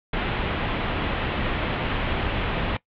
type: low-pass noise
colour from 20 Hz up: pink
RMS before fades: -26 dBFS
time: 0.13-2.77 s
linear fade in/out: 5 ms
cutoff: 3400 Hz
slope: 48 dB/octave
effects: noise-tail reverb RT60 0.1 s tail -20 dB re dry